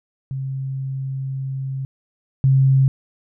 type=tone pair in turn; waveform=sine; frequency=134.1 / 134.1 Hz; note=C3 / C3; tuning=+43 / +43 cents; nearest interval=unison; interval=0 cents; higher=neither; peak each=-23 / -11 dBFS; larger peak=second; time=0.31-1.85 / 2.44-2.88 s; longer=first; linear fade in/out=0 ms; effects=none